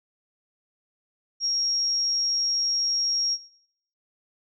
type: tone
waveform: sine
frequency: 5588 Hz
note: F8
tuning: in tune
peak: -22 dBFS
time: 1.4-3.38 s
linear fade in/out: 50 ms
effects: noise-tail reverb RT60 0.7 s tail -18 dB re dry